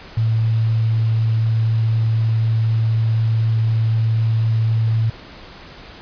sine tone with quantisation, 112 Hz, A2, 31 cents sharp, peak -14 dBFS, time 0.17-5.1 s, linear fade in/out 5 ms, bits 7, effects pink hiss -39 dBFS RMS until 6.01 s + resampled to 11025 Hz

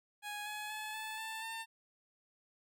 15% pulse tone with pitch steps, 830.6 / 844.1 / 857.9 / 871.9 / 886.1 / 900.6 Hz, G#5 / G#5 / A5 / A5 / A5 / A5, 0 / +28 / -44 / -16 / +12 / +40 cents, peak -34 dBFS, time 0.22-1.66 s, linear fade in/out 50 ms, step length 240 ms, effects none

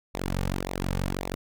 sawtooth tone with flanger, 46.25 Hz, F#1, in tune, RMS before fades -30 dBFS, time 0.14-1.35 s, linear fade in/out 10 ms, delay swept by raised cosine 0.63 to 3.03 ms, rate 1.8 Hz, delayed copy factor -0.85, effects none

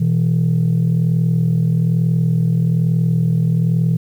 sine tone pair together, 122.86 / 164 Hz, B2 / E3, -9 / -9 cents, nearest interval perfect fourth, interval 500 cents, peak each -15 / -13 dBFS, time 0-3.97 s, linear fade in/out 10 ms, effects tanh soft clip ceiling -9 dBFS + 8-bit

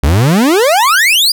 40% pulse exponential sweep, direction up, 64.3 to 5020 Hz, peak -6 dBFS, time 0.03-1.32 s, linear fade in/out 5 ms, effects none

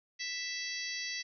harmonic tone with a mistuned harmonic, 659.3 Hz, E5, in tune, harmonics 3 / 4 / 5 / 6 / 7 / 8 / 9, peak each -40 / -45 / -47 / -46 / -42 / -46 / -44 dBFS, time 0.19-1.23 s, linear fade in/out 20 ms, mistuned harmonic 8, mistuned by +40 cents, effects none

